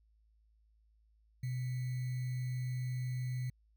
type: tone with sample-and-hold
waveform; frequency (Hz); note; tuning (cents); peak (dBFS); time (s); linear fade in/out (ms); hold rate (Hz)
sine; 126.2; B2; +38; -34; 1.43-3.5; 5; 2100
effects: added 54 Hz sine -66 dBFS peak until 3.76 s